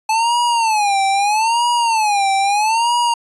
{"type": "tone with vibrato", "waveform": "square", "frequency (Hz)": 865, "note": "A5", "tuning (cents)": -30, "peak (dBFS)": -14, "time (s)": [0.09, 3.14], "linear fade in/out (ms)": 5, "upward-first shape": "sine", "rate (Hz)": 0.78, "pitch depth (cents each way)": 180, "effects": ["resampled to 24000 Hz"]}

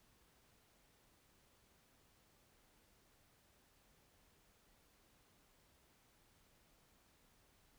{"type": "silence", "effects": ["pink hiss -72 dBFS RMS until 7.78 s"]}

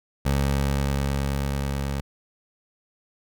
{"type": "tone with level ramp", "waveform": "20% pulse", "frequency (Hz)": 69.3, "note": "C#2", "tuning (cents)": 0, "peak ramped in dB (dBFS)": [-15, -21], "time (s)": [0.25, 2.01], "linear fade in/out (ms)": 10, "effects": []}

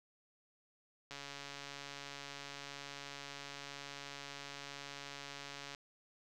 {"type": "click train", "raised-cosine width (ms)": 0.2, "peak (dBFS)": -29, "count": 655, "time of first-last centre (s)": [1.11, 5.748], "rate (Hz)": 141, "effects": []}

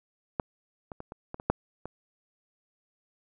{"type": "clicks", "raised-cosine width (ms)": 1, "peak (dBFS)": [-13, -25, -25, -26, -22, -26, -8, -23], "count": 8, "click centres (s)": [0.398, 0.918, 1.004, 1.121, 1.344, 1.399, 1.5, 1.856], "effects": []}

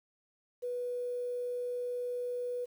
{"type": "tone", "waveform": "sine", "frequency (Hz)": 490.9, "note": "B4", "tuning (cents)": -10, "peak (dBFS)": -33, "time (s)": [0.62, 2.66], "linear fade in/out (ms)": 20, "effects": ["10-bit"]}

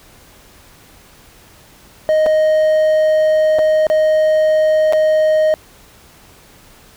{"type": "tone with dropouts", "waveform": "triangle", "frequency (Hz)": 622.3, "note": "D#5", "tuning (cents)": 0, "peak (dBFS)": -8, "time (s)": [2.09, 5.54], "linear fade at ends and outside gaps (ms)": 0, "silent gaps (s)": [[2.261, 2.265], [3.586, 3.591], [3.868, 3.9], [4.925, 4.933]], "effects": ["pink hiss -45 dBFS RMS until 6.96 s"]}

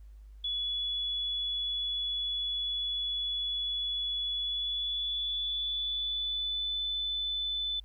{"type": "tone with pitch glide", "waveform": "sine", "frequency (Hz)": [3407, 3507], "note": ["G#7", "A7"], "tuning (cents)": [44, -6], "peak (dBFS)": -30, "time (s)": [0.44, 7.8], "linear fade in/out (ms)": 5, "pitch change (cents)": 50, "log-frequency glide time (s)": [4.34, 6.8], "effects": ["added 51 Hz sine -47 dBFS peak until 7.84 s", "pink hiss -74 dBFS RMS until 7.84 s"]}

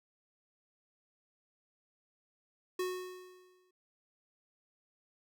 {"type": "tone with exponential decay", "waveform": "square", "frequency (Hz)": 366.7, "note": "F#4", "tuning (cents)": -15, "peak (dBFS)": -32, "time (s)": [2.79, 3.71], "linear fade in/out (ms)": 5, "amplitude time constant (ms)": 200, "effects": []}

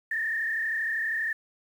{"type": "tone with frequency modulation", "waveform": "sine", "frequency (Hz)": 1799, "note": "A6", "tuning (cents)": 38, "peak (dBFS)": -26, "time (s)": [0.11, 1.33], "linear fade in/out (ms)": 5, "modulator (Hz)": 32.6, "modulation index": 2, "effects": ["9-bit"]}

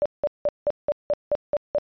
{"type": "tone bursts", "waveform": "sine", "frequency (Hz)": 586, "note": "D5", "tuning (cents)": -4, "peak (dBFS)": -18, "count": 9, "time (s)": [0.02, 1.784], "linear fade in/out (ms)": 0, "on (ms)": 36, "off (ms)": 180, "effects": ["resampled to 11025 Hz"]}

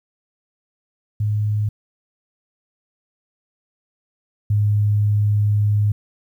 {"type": "tone pair in turn", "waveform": "sine", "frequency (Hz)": [105.4, 104.13], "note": ["G#2", "G#2"], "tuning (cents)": [26, 5], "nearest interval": "unison", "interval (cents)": 21, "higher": "first", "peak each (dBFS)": [-17, -14], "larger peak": "second", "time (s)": [[1.2, 1.69], [4.5, 5.92]], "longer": "second", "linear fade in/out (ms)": 5, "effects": ["9-bit"]}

